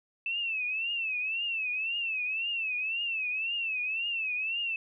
sine tone with vibrato, 2637 Hz, E7, in tune, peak -29 dBFS, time 0.26-4.76 s, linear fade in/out 2 ms, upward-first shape triangle, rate 1.9 Hz, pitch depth 140 cents each way, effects none

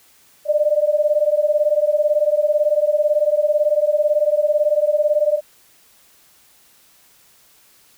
sine beating tone pair, 590 / 608 Hz, D5 / D#5, +8 / -40 cents, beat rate 18 Hz, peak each -17 dBFS, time 0.45-5.41 s, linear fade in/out 50 ms, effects white hiss -53 dBFS RMS until 7.97 s

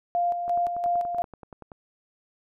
sine tone with tremolo, 698.5 Hz, F5, in tune, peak -21 dBFS, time 0.15-1.22 s, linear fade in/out 0 ms, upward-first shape square, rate 2.9 Hz, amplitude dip 50%
click train, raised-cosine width 1 ms, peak -28 dBFS, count 14, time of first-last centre 0.48-1.718 s, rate 10.5 Hz
effects none

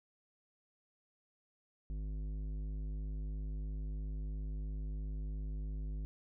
sine tone with tanh clipping, 51.5 Hz, G#1, 14 cents flat, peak -39 dBFS, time 1.9-6.05 s, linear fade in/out 0 ms, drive 12 dB, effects none

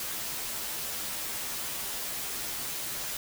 white noise with comb filter, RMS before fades -35 dBFS, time 0-3.17 s, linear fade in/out 2 ms, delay 11 ms, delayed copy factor -0.65, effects none

